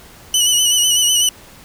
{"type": "tone with vibrato", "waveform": "20% pulse", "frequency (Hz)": 2960, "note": "F#7", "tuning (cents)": 0, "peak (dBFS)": -6, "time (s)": [0.34, 1.29], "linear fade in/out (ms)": 2, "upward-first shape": "sine", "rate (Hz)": 8, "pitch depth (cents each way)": 43, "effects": ["pink hiss -42 dBFS RMS until 1.64 s"]}